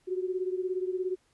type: beating tone pair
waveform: sine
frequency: 365.8 / 382.8 Hz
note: F#4 / G4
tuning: -20 / -41 cents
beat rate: 17 Hz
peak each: -30 / -34 dBFS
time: 0.07-1.16 s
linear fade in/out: 20 ms
effects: pink hiss -69 dBFS RMS until 1.33 s + resampled to 24000 Hz